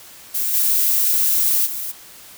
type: noise with level steps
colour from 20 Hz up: violet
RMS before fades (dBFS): -21 / -17 / -27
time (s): 0.34-1.92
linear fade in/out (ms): 10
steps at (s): 0.53 / 1.65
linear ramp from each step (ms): 20
effects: white hiss -42 dBFS RMS until 2.37 s